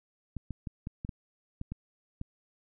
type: clicks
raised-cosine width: 5 ms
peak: -24 dBFS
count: 9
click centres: 0.367 / 0.507 / 0.672 / 0.871 / 1.049 / 1.092 / 1.614 / 1.72 / 2.214 s
effects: none